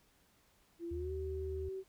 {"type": "tone with pitch glide", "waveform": "sine", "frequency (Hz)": [340, 381.6], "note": ["F4", "G4"], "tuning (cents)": [-46, -47], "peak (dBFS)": -39, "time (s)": [0.79, 1.84], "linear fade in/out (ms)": 50, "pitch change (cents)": 199, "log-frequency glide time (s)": [0.91, 1.12]}
{"type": "tone", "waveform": "sine", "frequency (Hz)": 77.3, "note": "D#2", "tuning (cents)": -11, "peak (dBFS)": -40, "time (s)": [0.91, 1.69], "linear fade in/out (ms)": 5}
{"effects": ["pink hiss -70 dBFS RMS until 1.88 s"]}